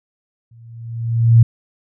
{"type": "tone with exponential growth", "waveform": "sine", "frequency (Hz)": 115.7, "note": "A#2", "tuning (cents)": -13, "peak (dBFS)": -3, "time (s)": [0.51, 1.43], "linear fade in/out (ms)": 5, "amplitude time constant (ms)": 200, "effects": []}